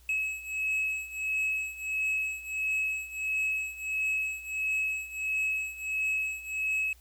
triangle beating tone pair, 2572 / 2573.5 Hz, E7 / E7, -43 / -42 cents, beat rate 1.5 Hz, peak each -32 / -29 dBFS, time 0.09-6.93 s, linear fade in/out 2 ms, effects added 60 Hz sine -55 dBFS peak until 7 s + white hiss -62 dBFS RMS until 7 s

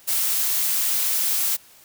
blue noise, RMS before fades -22 dBFS, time 0.07-1.57 s, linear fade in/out 20 ms, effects white hiss -51 dBFS RMS until 1.84 s

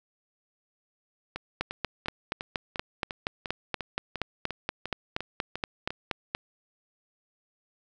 two click trains, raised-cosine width 0.3 ms, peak -12 / -18 dBFS, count 21 / 14, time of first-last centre 1.61-6.349 / 1.36-5.905 s, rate 4.22 / 2.86 Hz, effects none

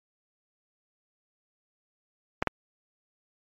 clicks, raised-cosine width 0.5 ms, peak -9 / -8 dBFS, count 2, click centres 2.425 / 2.473 s, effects MP3 64 kbps

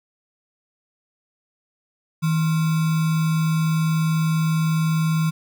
sine tone with sample-and-hold, 160.5 Hz, E3, 46 cents flat, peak -17 dBFS, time 2.22-5.31 s, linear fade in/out 20 ms, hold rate 1225 Hz, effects none

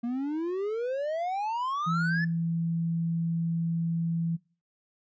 triangle exponential sweep, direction up, 231.3 to 1765 Hz, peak -26 dBFS, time 0.03-2.25 s, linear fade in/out 10 ms
sine tone, 166.6 Hz, E3, 19 cents sharp, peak -26 dBFS, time 1.86-4.37 s, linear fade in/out 20 ms
effects noise-tail reverb RT60 0.4 s tail -23 dB re dry + resampled to 16000 Hz

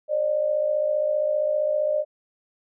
sine tone pair together, 549 / 604.2 Hz, C#5 / D5, -17 / +49 cents, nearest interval major second, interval 166 cents, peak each -27 / -21 dBFS, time 0.08-2.05 s, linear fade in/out 50 ms, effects none

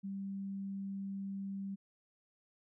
sine tone, 196 Hz, G3, in tune, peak -38 dBFS, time 0.03-1.76 s, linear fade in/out 20 ms, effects none

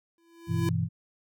square tone with exponential growth, 335.4 Hz, E4, 30 cents sharp, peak -27 dBFS, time 0.18-0.69 s, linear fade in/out 1 ms, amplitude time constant 110 ms
sine chord, E minor, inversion first, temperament just, 98.89 / 123.61 / 164.81 Hz, G2 / B2 / E3, +16 / +2 / 0 cents, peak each -30 / -30 / -28 dBFS, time 0.47-0.89 s, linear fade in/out 50 ms
effects none

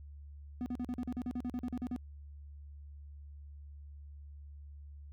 triangle tone bursts, 246.9 Hz, B3, in tune, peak -32 dBFS, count 15, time 0.61-1.962 s, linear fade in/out 0 ms, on 50 ms, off 43 ms, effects added 72 Hz sine -47 dBFS peak until 5.12 s

